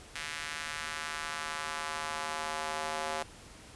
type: tone with high-pass filter sweep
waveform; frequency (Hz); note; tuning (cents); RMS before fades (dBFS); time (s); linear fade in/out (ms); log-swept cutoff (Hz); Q
square; 77.78; D#2; 0; -37; 0.15-3.23; 5; 1900 to 670; 1.4
effects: pink hiss -52 dBFS RMS until 3.75 s + resampled to 24000 Hz